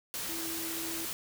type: tone in noise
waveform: sine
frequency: 329.5 Hz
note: E4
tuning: 1 cent flat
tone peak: -40 dBFS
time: 0.29-1.05 s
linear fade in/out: 0 ms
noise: white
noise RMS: -37 dBFS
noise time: 0.14-1.13 s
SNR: -6 dB
effects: none